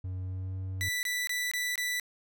triangle tone with pitch glide, 92.5 to 94.23 Hz, F#2 to F#2, 0 to +32 cents, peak -31 dBFS, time 0.04-0.89 s, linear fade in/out 5 ms, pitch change +32 cents, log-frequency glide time 0.21-0.56 s
sawtooth tone bursts, 1975.5 Hz, B6, in tune, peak -26 dBFS, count 5, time 0.81-1.998 s, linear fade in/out 0 ms, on 220 ms, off 22 ms
effects none

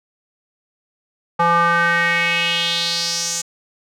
square tone with band-pass filter sweep, 170.4 Hz, F3, 42 cents flat, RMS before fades -18 dBFS, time 1.39-3.42 s, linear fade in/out 10 ms, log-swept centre 1000 to 7000 Hz, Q 3.7, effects none

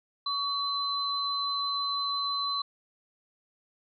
sine tone pair together, 1131 / 4047 Hz, C#6 / B7, +34 / +42 cents, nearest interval octave + minor seventh, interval 2208 cents, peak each -31 / -30 dBFS, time 0.26-2.62 s, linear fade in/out 5 ms, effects none

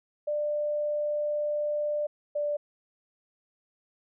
sine tone pair in turn, 594 / 587.9 Hz, D5 / D5, +20 / +2 cents, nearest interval unison, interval 18 cents, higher first, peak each -26 dBFS, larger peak neither, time 0.27-2.07 / 2.35-2.57 s, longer first, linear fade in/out 10 ms, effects none

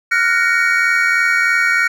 triangle chord, Gb major seventh, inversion third, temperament equal with one note detuned, 1396.9 / 1480 / 1864.7 / 2256 Hz, F6 / Gb6 / Bb6 / Db7, 0 / 0 / 0 / +30 cents, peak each -16 dBFS, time 0.11-1.88 s, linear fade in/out 10 ms, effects none

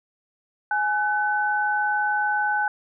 sine tone pair together, 835.7 / 1509 Hz, G#5 / F#6, +11 / +34 cents, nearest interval minor seventh, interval 1023 cents, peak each -23 dBFS, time 0.71-2.68 s, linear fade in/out 2 ms, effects none

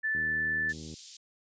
sine tone, 1755 Hz, A6, 5 cents flat, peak -27 dBFS, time 0.03-0.73 s, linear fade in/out 20 ms
click train, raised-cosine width 3 ms, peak -31 dBFS, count 63, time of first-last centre 0.15-0.939 s, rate 78.6 Hz
pink high-pass noise, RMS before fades -46 dBFS, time 0.69-1.17 s, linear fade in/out 5 ms, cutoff 3800 Hz, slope 24 dB/octave
effects high-pass 80 Hz 12 dB/octave + resampled to 16000 Hz

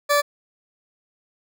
20% pulse tone, 580 Hz, D5, 22 cents flat, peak -11 dBFS, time 0.09-0.22 s, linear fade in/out 20 ms, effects none

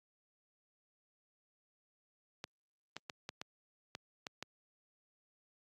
clicks, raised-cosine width 0.2 ms, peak -24 dBFS, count 8, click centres 2.441 / 2.966 / 3.098 / 3.291 / 3.415 / 3.951 / 4.268 / 4.426 s, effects high-pass 100 Hz 12 dB/octave + Opus 48 kbps

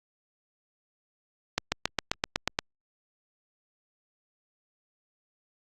accelerating click train, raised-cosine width 0.2 ms, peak -7 dBFS, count 9, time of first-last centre 1.58-2.589 s, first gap 140 ms, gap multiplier 0.97, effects Opus 48 kbps

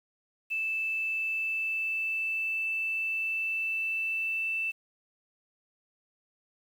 sine tone with pitch glide, 2637 to 2655 Hz, E7 to E7, 0 to +12 cents, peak -28 dBFS, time 0.5-4.72 s, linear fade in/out 20 ms, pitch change +12 cents, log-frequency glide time 0.92-4.45 s, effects 9-bit

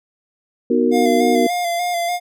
sine chord, B major seventh, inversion none, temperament just, 246.9 / 308.7 / 370.4 / 463 Hz, B3 / D#4 / F#4 / A#4, 0 / -14 / +2 / -12 cents, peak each -17 / -21 / -19 / -18 dBFS, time 0.7-1.47 s, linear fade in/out 5 ms
square tone with vibrato, 698.5 Hz, F5, in tune, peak -19 dBFS, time 0.91-2.2 s, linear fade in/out 50 ms, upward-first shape square, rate 3.4 Hz, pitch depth 27 cents each way
effects none

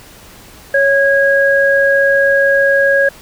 sine tone pair together, 554.4 / 1644.1 Hz, C#5 / G#6, 0 / -18 cents, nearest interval octave + perfect fifth, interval 1882 cents, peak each -11 dBFS, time 0.74-3.09 s, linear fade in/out 5 ms, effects pink hiss -39 dBFS RMS until 3.21 s

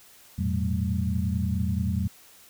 sine tone cluster, 85.4 / 109.8 / 121.1 / 187.4 / 216.8 Hz, F2 / A2 / B2 / F#3 / A3, -38 / -3 / -34 / +22 / -25 cents, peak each -27 / -32 / -33 / -29 / -33 dBFS, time 0.38-2.08 s, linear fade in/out 10 ms, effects white hiss -53 dBFS RMS until 2.49 s

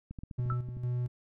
clicks, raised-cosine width 5 ms, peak -29 dBFS, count 9, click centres 0.11 / 0.188 / 0.235 / 0.312 / 0.397 / 0.459 / 0.522 / 0.688 / 0.769 s
triangle tone with tremolo, 123.1 Hz, B2, 5 cents flat, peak -27 dBFS, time 0.38-1.08 s, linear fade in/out 10 ms, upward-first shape square, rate 2.2 Hz, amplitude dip 60%
sine tone with exponential decay, 1323 Hz, E6, 6 cents sharp, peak -30 dBFS, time 0.5-0.64 s, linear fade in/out 1 ms, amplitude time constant 29 ms
effects none

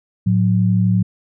sine tone pair together, 110 / 182.24 Hz, A2 / F#3, 0 / -26 cents, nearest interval major sixth, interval 874 cents, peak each -15 dBFS, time 0.26-1.03 s, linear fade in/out 10 ms, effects none

